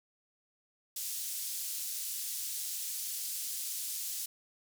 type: band-pass noise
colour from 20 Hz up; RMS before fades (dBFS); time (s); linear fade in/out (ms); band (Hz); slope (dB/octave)
white; -38; 0.96-4.26; 5; 4900 to 15000; 12
effects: none